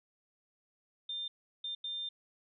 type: tone bursts at uneven times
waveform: sine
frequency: 3600 Hz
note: A7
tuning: 39 cents sharp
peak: -36 dBFS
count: 3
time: 1.09-1.28 / 1.64-1.75 / 1.84-2.09 s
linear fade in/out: 5 ms
effects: none